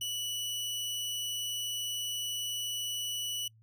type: tone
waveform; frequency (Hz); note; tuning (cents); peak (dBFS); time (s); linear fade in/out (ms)
sawtooth; 2953; F#7; -4; -30; 0.01-3.48; 5
effects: noise-tail reverb RT60 0.1 s tail -26 dB re dry + added 111 Hz sine -58 dBFS peak until 3.62 s